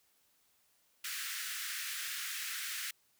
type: high-pass noise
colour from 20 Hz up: pink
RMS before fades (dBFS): -40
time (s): 1.04-2.91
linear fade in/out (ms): 5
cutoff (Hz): 1400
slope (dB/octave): 48
effects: white hiss -72 dBFS RMS until 3.19 s